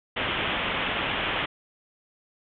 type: low-pass noise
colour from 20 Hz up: white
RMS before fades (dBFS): -28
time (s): 0.16-1.46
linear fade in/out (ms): 10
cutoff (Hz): 3400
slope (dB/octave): 96
effects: none